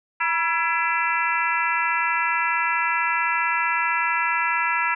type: harmonic tone with a mistuned harmonic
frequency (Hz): 335.5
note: E4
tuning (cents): +31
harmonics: 3 / 4 / 5 / 6 / 7 / 8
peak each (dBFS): -25 / -26 / -27 / -28 / -28 / -29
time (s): 0.2-4.95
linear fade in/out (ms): 10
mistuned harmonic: 3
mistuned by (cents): -64
effects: none